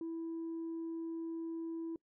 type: tone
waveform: sine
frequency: 329.4 Hz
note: E4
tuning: 1 cent flat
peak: -36 dBFS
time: 0.01-1.96 s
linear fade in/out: 2 ms
effects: noise-tail reverb RT60 0.1 s tail -25 dB re dry + tanh soft clip ceiling -36 dBFS